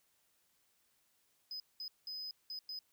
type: tone bursts at uneven times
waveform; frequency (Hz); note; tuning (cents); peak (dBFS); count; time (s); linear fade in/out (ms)
triangle; 5030; D#8; +18; -40; 5; 1.51-1.6 / 1.8-1.88 / 2.07-2.31 / 2.5-2.59 / 2.69-2.79; 2
effects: white hiss -75 dBFS RMS until 2.92 s